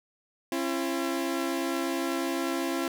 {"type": "tone pair together", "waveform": "sawtooth", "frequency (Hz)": [270, 338.2], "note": ["C#4", "E4"], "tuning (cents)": [-45, 44], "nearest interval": "major third", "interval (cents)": 389, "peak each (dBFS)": [-27, -26], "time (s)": [0.52, 2.88], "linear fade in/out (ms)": 2, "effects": []}